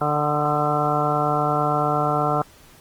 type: harmonic tone with a mistuned harmonic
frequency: 148.5 Hz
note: D3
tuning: 20 cents sharp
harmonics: 1 / 2 / 3 / 4 / 5 / 6 / 7 / 8 / 9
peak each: -26 / -29 / -28 / -27 / -23 / -35 / -28 / -30 / -26 dBFS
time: 0.01-2.42 s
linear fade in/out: 2 ms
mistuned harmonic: 8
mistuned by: +47 cents
effects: pink hiss -50 dBFS RMS until 2.8 s + Opus 24 kbps